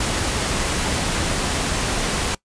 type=noise; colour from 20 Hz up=pink; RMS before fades=-22 dBFS; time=0-2.35 s; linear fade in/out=5 ms; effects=noise-tail reverb RT60 0.1 s tail -21 dB re dry + resampled to 22050 Hz